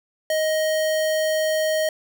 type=tone; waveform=square; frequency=626 Hz; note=D#5; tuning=10 cents sharp; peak=-20 dBFS; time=0.3-1.89 s; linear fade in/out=2 ms; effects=none